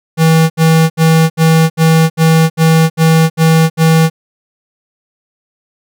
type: tone bursts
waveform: square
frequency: 161.5 Hz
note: E3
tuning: 35 cents flat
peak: -6 dBFS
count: 10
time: 0.17-4.1 s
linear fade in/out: 50 ms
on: 330 ms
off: 70 ms
effects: none